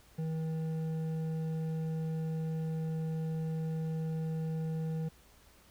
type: tone with hard clipping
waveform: sine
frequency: 160 Hz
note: D#3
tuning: 49 cents sharp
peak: -34 dBFS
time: 0.18-5.09 s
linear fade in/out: 10 ms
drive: 7 dB
effects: added 60 Hz sine -65 dBFS peak until 5.7 s + pink hiss -62 dBFS RMS until 5.7 s